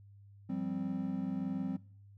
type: chord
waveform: triangle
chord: F suspended second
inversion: none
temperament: equal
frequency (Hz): 174.61 / 196 / 261.6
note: F3 / G3 / C4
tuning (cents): 0 / 0 / 0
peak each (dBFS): -38 / -36 / -35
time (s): 0.49-1.77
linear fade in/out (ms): 10
effects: noise-tail reverb RT60 0.5 s tail -21 dB re dry + added 100 Hz sine -54 dBFS peak until 2.17 s